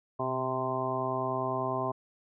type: harmonic tone with a mistuned harmonic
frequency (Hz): 130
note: C3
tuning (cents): -11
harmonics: 1 / 2 / 3 / 4 / 5 / 6 / 7 / 8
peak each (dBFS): -38 / -39 / -36 / -46 / -34 / -39 / -39 / -34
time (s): 0.19-1.92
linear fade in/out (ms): 10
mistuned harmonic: 1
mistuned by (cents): -45
effects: none